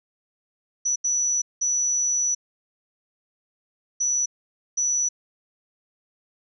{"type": "tone bursts at uneven times", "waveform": "sine", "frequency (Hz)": 5920, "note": "F#8", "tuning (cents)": 0, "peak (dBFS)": -20, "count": 5, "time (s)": [[0.85, 0.96], [1.04, 1.42], [1.61, 2.35], [4, 4.26], [4.77, 5.09]], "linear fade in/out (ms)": 10, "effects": []}